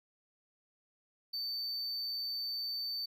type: tone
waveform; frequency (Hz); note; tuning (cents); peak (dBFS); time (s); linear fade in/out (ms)
triangle; 4559; C#8; +48; -34; 1.33-3.06; 10
effects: none